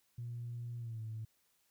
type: tone with pitch glide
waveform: sine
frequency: 119.2 to 110.58 Hz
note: A#2 to A2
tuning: +39 to +9 cents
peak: -39 dBFS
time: 0.18-1.25 s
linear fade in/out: 5 ms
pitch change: -130 cents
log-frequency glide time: 0.78-1.01 s
effects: tanh soft clip ceiling -35 dBFS + white hiss -75 dBFS RMS until 1.7 s